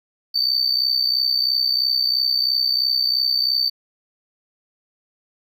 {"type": "tone with amplitude modulation", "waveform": "triangle", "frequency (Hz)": 4571, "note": "D8", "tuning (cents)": -48, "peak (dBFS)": -11, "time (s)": [0.34, 3.7], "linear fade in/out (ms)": 20, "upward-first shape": "sine", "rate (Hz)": 63, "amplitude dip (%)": 80, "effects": ["tanh soft clip ceiling -11 dBFS"]}